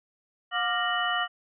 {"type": "tone cluster", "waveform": "sine", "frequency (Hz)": [719, 1182, 1396, 1860, 2965], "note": ["F#5", "D6", "F6", "A#6", "F#7"], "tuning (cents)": [-50, 11, -1, -4, 3], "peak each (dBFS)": -31, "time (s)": [0.51, 1.28], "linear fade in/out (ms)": 50, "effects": []}